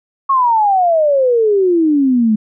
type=exponential sweep; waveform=sine; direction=down; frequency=1108.7 to 210.1 Hz; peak=-9 dBFS; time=0.29-2.36 s; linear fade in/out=10 ms; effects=none